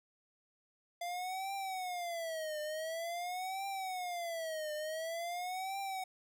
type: tone with vibrato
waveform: square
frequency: 690 Hz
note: F5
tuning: 21 cents flat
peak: -38 dBFS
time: 1.01-6.04 s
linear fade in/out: 5 ms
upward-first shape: triangle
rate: 0.47 Hz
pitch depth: 240 cents each way
effects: none